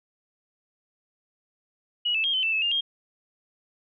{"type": "tone with pitch steps", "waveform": "sine", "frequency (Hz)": [2911, 2632, 3233, 3058, 2655, 2599, 2810, 3228], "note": ["F#7", "E7", "G#7", "G7", "E7", "E7", "F7", "G#7"], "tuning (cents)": [-29, -3, -47, -44, 12, -25, 10, -50], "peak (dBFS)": -22, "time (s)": [2.05, 2.81], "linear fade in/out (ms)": 10, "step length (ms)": 95, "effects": []}